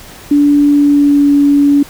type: tone with pitch glide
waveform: sine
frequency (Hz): 289.2 to 285.4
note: D4 to D4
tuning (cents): -27 to -49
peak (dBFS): -5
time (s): 0.31-1.83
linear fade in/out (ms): 5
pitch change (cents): -22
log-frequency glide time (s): 0.67-1.35
effects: pink hiss -34 dBFS RMS until 1.89 s